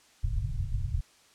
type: low-pass noise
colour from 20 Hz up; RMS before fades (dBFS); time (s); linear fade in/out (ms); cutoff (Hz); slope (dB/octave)
pink; -30; 0.23-1.01; 10; 130; 48
effects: white hiss -60 dBFS RMS until 1.34 s + low-pass 8000 Hz 12 dB/octave